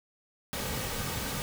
pink noise with comb filter, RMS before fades -34 dBFS, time 0.53-1.42 s, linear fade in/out 0 ms, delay 2.9 ms, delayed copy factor -0.5, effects none

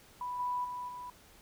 sine tone with level steps, 987.8 Hz, B5, in tune, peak -35 / -31 / -37 / -41 dBFS, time 0.21-1.1 s, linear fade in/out 2 ms, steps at 0.39 / 0.64 / 0.88 s, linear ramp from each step 10 ms, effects pink hiss -59 dBFS RMS until 1.41 s

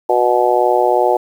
harmonic tone, 122.6 Hz, B2, 12 cents flat, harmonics 3 / 4 / 5 / 6 / 7, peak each -17 / -17 / -17 / -17 / -17 dBFS, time 0.09-1.17 s, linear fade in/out 5 ms, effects 7-bit

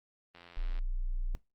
click train, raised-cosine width 0.3 ms, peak -36 dBFS, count 39, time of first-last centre 0.35-0.789 s, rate 86.6 Hz
sine tone, 29.9 Hz, A#0, 45 cents sharp, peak -30 dBFS, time 0.57-1.35 s, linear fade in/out 0 ms
effects noise-tail reverb RT60 0.2 s tail -21 dB re dry + Opus 32 kbps

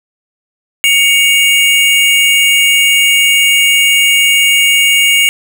square tone pair together, 2239 / 2821 Hz, C#7 / F7, +17 / +17 cents, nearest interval major third, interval 400 cents, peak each -10 dBFS, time 0.84-5.29 s, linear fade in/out 0 ms, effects none

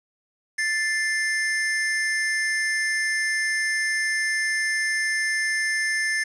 square tone pair together, 1760 / 2093 Hz, A6 / C7, 0 / 0 cents, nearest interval minor third, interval 300 cents, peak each -24 / -28 dBFS, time 0.58-6.24 s, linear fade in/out 10 ms, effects resampled to 24000 Hz + 8-bit

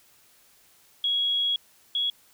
sine tone pair in turn, 3322 / 3341 Hz, G#7 / G#7, 0 / +10 cents, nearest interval unison, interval 10 cents, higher second, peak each -22 / -23 dBFS, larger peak first, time 1.04-1.56 / 1.95-2.1 s, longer first, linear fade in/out 2 ms, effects white hiss -59 dBFS RMS until 2.33 s

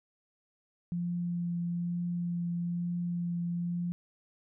sine tone with vibrato, 173.4 Hz, F3, 12 cents flat, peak -30 dBFS, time 0.92-3.92 s, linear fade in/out 0 ms, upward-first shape triangle, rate 1.1 Hz, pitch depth 12 cents each way, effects none

